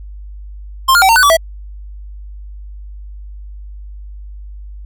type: tone with pitch steps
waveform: square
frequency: 1056 / 1412 / 766 / 913 / 1497 / 1148 / 654 Hz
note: C6 / F6 / G5 / A#5 / F#6 / D6 / E5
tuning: +16 / +19 / -40 / -36 / +20 / -40 / -14 cents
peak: -7 dBFS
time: 0.88-1.37 s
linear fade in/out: 10 ms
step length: 70 ms
effects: added 50 Hz sine -28 dBFS peak until 4.85 s